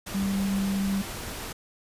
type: tone in noise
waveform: sine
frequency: 196 Hz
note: G3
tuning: in tune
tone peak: -24 dBFS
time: 0.14-1.02 s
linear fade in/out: 10 ms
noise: pink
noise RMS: -36 dBFS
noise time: 0.06-1.53 s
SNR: +9 dB
effects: resampled to 32000 Hz